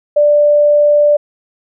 sine tone, 589 Hz, D5, 5 cents sharp, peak -6 dBFS, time 0.16-1.17 s, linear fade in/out 10 ms, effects none

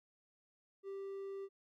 triangle tone, 392 Hz, G4, in tune, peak -40 dBFS, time 0.83-1.49 s, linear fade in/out 50 ms, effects none

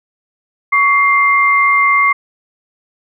sine tone pair together, 1124 / 2101 Hz, C#6 / C7, +24 / +7 cents, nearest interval major seventh, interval 1083 cents, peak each -11 dBFS, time 0.72-2.13 s, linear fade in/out 10 ms, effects none

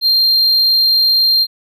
triangle tone, 4186 Hz, C8, in tune, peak -8 dBFS, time 0.01-1.47 s, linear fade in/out 50 ms, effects none

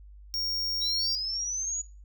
square tone, 5550 Hz, F8, 12 cents flat, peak -29 dBFS, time 0.34-1.15 s, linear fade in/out 0 ms
sine linear sweep, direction up, 3830 to 6880 Hz, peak -29 dBFS, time 0.81-1.82 s, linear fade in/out 10 ms
effects noise-tail reverb RT60 0.3 s tail -18 dB re dry + added 50 Hz sine -46 dBFS peak until 2.04 s

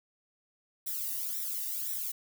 violet noise with flanger, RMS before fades -35 dBFS, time 0.86-2.12 s, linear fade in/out 10 ms, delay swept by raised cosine 0.53 to 1.09 ms, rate 1.9 Hz, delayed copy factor +0.9, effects none

